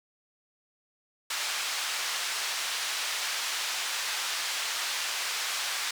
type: band-pass noise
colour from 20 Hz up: white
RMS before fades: -32 dBFS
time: 1.3-5.91 s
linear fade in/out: 5 ms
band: 950 to 5400 Hz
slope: 12 dB/octave
effects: none